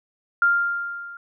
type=tone with level ramp; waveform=sine; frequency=1396.9 Hz; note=F6; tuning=in tune; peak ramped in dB=-13 to -36 dBFS; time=0.42-1.17 s; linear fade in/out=2 ms; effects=none